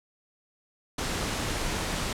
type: noise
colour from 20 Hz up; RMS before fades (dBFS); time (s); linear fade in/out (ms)
pink; -30; 0.98-2.13; 5
effects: low-pass 9000 Hz 12 dB/octave